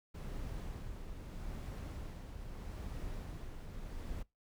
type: noise with tremolo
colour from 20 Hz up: brown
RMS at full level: -42 dBFS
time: 0.14-4.23 s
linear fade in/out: 10 ms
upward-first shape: sine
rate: 0.79 Hz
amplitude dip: 40%
effects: noise-tail reverb RT60 0.2 s tail -22 dB re dry